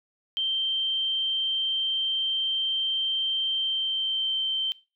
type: tone with pitch glide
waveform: sine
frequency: 3136 to 3116 Hz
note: G7 to G7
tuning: 0 to -11 cents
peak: -24 dBFS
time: 0.37-4.72 s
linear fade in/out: 0 ms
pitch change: -11 cents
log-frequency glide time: 3.53-4.39 s
effects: noise-tail reverb RT60 0.3 s tail -21 dB re dry